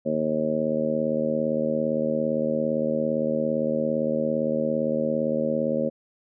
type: harmonic tone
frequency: 77.6 Hz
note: D#2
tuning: 4 cents flat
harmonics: 2 / 3 / 4 / 5 / 6 / 7 / 8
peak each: -35 / -27 / -33 / -34 / -33 / -25 / -35 dBFS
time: 0.05-5.9 s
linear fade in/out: 20 ms
effects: none